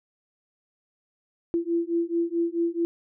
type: beating tone pair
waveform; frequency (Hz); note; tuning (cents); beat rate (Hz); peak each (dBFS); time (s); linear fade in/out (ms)
sine; 336 / 340.6; E4 / F4; +33 / -43; 4.6; -26; 1.54-2.85; 0
effects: none